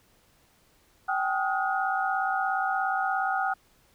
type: tone cluster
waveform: sine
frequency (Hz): 769 / 826 / 1257 / 1439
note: G5 / G#5 / D#6 / F#6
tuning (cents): -33 / -10 / +17 / -49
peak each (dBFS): -27 / -35 / -32 / -30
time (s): 1.08-3.54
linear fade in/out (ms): 10
effects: pink hiss -63 dBFS RMS until 3.94 s